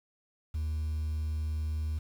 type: tone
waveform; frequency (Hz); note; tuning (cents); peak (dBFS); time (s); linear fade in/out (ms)
sine; 77.6; D#2; -4; -27; 0.54-1.99; 10
effects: tanh soft clip ceiling -29 dBFS + 9-bit